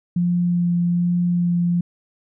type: tone with vibrato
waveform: sine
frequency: 174.61 Hz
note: F3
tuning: in tune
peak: -16 dBFS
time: 0.16-1.81 s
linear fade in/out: 5 ms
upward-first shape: sine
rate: 1.2 Hz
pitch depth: 10 cents each way
effects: none